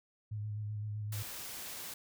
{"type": "tone with vibrato", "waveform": "sine", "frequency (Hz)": 105.5, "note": "G#2", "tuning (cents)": 28, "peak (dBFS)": -36, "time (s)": [0.31, 1.23], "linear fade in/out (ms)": 10, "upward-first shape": "square", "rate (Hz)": 7.8, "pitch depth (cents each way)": 22}
{"type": "noise", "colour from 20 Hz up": "white", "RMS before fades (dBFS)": -44, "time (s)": [1.12, 1.94], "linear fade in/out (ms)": 5}
{"effects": []}